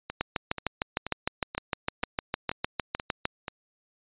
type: two click trains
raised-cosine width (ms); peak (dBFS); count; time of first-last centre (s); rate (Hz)
0.3; -17 / -10; 8 / 21; 0.1-3.482 / 0.21-3.254; 2.07 / 6.57
effects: resampled to 8000 Hz